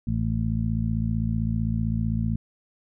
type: harmonic tone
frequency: 55.6 Hz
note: A1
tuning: 19 cents sharp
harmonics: 1 / 2 / 3 / 4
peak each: -29 / -26 / -30 / -28 dBFS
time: 0.07-2.36 s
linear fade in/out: 5 ms
effects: none